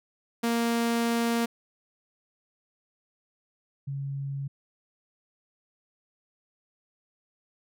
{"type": "tone pair in turn", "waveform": ["sawtooth", "sine"], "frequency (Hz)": [233.1, 138.6], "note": ["A#3", "C#3"], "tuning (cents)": [0, 0], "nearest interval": "major sixth", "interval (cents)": 900, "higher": "first", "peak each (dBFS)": [-20, -30], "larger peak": "first", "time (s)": [[0.43, 1.46], [3.87, 4.48]], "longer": "first", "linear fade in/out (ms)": 10, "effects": []}